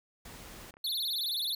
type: noise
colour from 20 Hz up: pink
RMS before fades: -48 dBFS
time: 0.25-0.71 s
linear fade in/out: 5 ms
type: clicks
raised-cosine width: 0.5 ms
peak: -39 dBFS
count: 2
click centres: 0.74 / 0.769 s
type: tone with vibrato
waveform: square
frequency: 3901 Hz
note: B7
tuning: 22 cents flat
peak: -31 dBFS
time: 0.84-1.55 s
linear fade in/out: 5 ms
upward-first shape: sine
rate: 19 Hz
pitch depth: 220 cents each way
effects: none